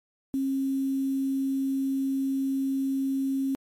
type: tone with quantisation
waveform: sine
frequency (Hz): 270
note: C#4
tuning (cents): -45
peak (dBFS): -24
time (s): 0.34-3.55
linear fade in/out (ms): 0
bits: 8
effects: MP3 64 kbps